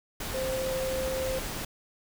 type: tone in noise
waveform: sine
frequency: 523.3 Hz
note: C5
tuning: in tune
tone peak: -29 dBFS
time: 0.34-1.39 s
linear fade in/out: 5 ms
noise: pink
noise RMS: -35 dBFS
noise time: 0.2-1.65 s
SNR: +3 dB
effects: none